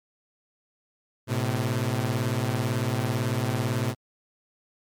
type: beating tone pair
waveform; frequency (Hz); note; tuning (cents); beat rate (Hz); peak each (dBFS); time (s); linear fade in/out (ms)
sawtooth; 110 / 128; A2 / C3; 0 / -38; 18; -23; 1.27-3.95; 50
effects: MP3 96 kbps